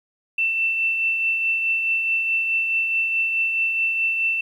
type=tone with tremolo; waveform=sine; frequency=2676 Hz; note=E7; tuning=25 cents sharp; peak=-17 dBFS; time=0.38-4.41 s; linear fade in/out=5 ms; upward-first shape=triangle; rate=4.7 Hz; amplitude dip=40%; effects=9-bit